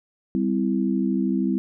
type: chord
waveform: sine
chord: C major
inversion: second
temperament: equal with one note detuned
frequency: 196 / 256.5 / 329.6 Hz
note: G3 / C4 / E4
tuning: 0 / -34 / 0 cents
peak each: -23 / -24 / -26 dBFS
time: 0.35-1.58 s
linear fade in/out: 0 ms
effects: none